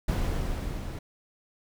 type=noise with level ramp; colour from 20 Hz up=brown; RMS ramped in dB=-26 to -36 dBFS; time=0.08-0.99 s; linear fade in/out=5 ms; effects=none